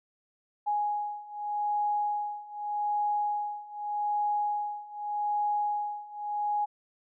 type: beating tone pair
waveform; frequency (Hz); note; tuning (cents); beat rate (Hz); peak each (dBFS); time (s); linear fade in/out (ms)
sine; 830.6 / 831.43; G#5 / G#5; 0 / +2; 0.83; -32 / -30; 0.66-6.66; 20
effects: none